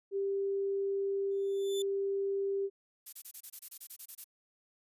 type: tone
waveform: sine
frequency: 394.3 Hz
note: G4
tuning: 10 cents sharp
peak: -30 dBFS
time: 0.11-2.7 s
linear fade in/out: 50 ms
type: tone with exponential growth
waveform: sawtooth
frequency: 3520 Hz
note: A7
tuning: in tune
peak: -33 dBFS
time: 1.31-1.82 s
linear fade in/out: 2 ms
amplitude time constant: 110 ms
type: noise bursts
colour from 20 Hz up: violet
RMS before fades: -43 dBFS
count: 13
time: 3.06-4.244 s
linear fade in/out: 10 ms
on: 68 ms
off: 25 ms
effects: resampled to 32000 Hz